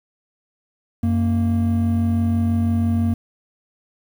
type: tone pair together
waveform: triangle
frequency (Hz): 92.5 / 231.5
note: F#2 / A#3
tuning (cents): 0 / -12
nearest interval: octave + major third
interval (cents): 1588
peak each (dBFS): -17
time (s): 1.03-3.14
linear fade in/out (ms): 5
effects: 8-bit